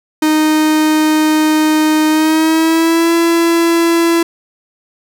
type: tone with pitch glide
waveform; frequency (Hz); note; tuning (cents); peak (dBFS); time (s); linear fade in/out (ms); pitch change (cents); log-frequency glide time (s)
45% pulse; 309.5 to 335.6; D#4 to E4; -9 to +31; -9; 0.22-4.23; 5; +140; 2.09-3.13
effects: none